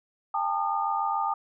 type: tone cluster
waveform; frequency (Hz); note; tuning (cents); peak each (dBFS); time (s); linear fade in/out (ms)
sine; 801 / 888 / 1219; G5 / A5 / D#6; +37 / +16 / -36; -29; 0.34-1.34; 5
effects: none